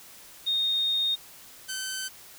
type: tone pair in turn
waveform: sine / 10% pulse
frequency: 3696 / 1533.9 Hz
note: A#7 / G6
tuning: -16 / -38 cents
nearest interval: octave + minor third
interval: 1522 cents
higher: first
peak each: -23 dBFS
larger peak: neither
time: 0.46-1.16 / 1.68-2.09 s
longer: first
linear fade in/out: 20 ms
effects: white hiss -49 dBFS RMS until 2.38 s